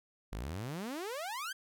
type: exponential sweep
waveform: sawtooth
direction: up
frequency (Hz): 46.25 to 1636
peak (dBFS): -34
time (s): 0.32-1.53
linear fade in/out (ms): 10
effects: none